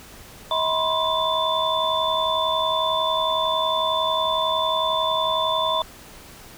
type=tone cluster; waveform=sine; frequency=639 / 978 / 1049 / 3522 Hz; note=D#5 / B5 / C6 / A7; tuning=+46 / -17 / +4 / +1 cents; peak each=-25 dBFS; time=0.51-5.82 s; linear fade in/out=2 ms; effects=pink hiss -44 dBFS RMS until 6.57 s